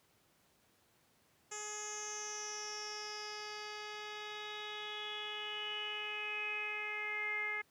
10% pulse tone with low-pass filter sweep, 421.4 Hz, G#4, 25 cents sharp, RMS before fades -42 dBFS, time 1.51-7.62 s, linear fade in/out 10 ms, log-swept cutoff 7200 to 2000 Hz, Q 8.9, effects pink hiss -71 dBFS RMS until 7.7 s + high-pass 100 Hz 12 dB/octave

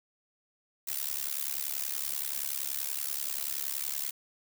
blue noise with amplitude modulation, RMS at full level -30 dBFS, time 0.87-4.11 s, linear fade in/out 10 ms, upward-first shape sine, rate 70.5 Hz, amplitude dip 100%, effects none

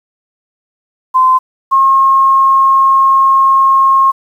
sine tone pair in turn, 1033 / 1077.1 Hz, C6 / C6, -22 / +50 cents, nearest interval minor second, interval 72 cents, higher second, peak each -5 dBFS, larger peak neither, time 1.14-1.39 / 1.71-4.12 s, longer second, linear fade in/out 20 ms, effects 7-bit

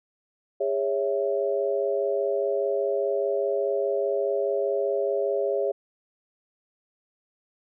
sine chord, C# minor, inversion second, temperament equal with one note detuned, 407.9 / 554.4 / 659.3 Hz, G#4 / C#5 / E5, -31 / 0 / 0 cents, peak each -26 / -26 / -30 dBFS, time 0.6-5.72 s, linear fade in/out 10 ms, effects none

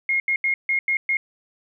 sine tone bursts at uneven times, 2147 Hz, C7, 44 cents sharp, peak -18 dBFS, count 6, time 0.09-0.2 / 0.28-0.36 / 0.44-0.54 / 0.69-0.79 / 0.88-0.97 / 1.09-1.17 s, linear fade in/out 2 ms, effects none

